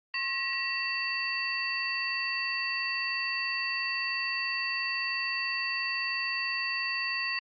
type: tone cluster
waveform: sine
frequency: 1075 / 1915 / 2692 / 4573 Hz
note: C6 / A#6 / E7 / D8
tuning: +47 / +46 / +36 / -47 cents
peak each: -39 / -33 / -33 / -35 dBFS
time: 0.14-7.39 s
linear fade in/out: 2 ms
effects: Opus 24 kbps